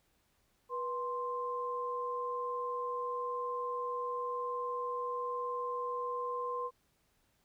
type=tone pair together; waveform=sine; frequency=487.9 / 1046.5 Hz; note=B4 / C6; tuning=-21 / 0 cents; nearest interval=octave + minor second; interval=1321 cents; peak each=-38 / -36 dBFS; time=0.69-6.71 s; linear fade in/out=50 ms; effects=pink hiss -74 dBFS RMS until 7.44 s